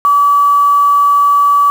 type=tone with quantisation; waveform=sine; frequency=1147 Hz; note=D6; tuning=41 cents flat; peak=-6 dBFS; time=0.05-1.7 s; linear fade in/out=0 ms; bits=5; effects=none